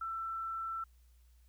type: tone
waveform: sine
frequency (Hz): 1336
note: E6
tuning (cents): +23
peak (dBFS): -36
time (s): 0.01-0.84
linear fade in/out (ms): 5
effects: added 60 Hz sine -60 dBFS peak until 1.48 s + white hiss -75 dBFS RMS until 1.48 s

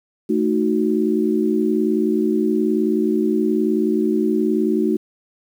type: chord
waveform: sine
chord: D# diminished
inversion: second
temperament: equal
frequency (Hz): 220 / 311.1 / 370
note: A3 / D#4 / F#4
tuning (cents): 0 / 0 / 0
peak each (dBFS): -20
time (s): 0.29-4.97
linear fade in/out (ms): 10
effects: 8-bit

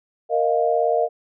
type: chord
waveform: sine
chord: Bb suspended fourth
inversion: none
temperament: just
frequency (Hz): 466.2 / 621.6 / 699.2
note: Bb4 / Eb5 / F5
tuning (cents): 0 / -2 / +2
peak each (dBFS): -21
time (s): 0.29-1.09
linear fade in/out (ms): 50
effects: none

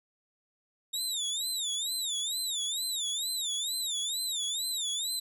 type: tone with vibrato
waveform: 25% pulse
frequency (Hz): 3705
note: A#7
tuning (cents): -11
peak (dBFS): -26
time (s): 0.93-5.2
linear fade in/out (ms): 10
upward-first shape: sine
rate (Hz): 2.2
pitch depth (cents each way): 170
effects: none

